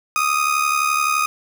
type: tone with amplitude modulation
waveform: 30% pulse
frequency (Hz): 1244.5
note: D#6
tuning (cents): 0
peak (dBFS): -11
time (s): 0.16-1.26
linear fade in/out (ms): 0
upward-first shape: sine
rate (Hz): 71.7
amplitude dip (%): 65
effects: none